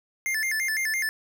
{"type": "tone with vibrato", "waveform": "square", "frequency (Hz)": 1923, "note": "B6", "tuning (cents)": -47, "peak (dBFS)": -25, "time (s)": [0.26, 1.09], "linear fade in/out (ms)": 0, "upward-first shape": "square", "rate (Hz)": 5.9, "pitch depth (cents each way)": 160, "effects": []}